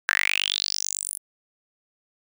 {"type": "tone with high-pass filter sweep", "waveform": "sawtooth", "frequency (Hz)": 49, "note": "G1", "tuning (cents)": 0, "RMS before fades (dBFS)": -26, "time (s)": [0.08, 1.18], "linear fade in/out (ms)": 10, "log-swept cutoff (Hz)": [1600, 11000], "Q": 8.1, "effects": []}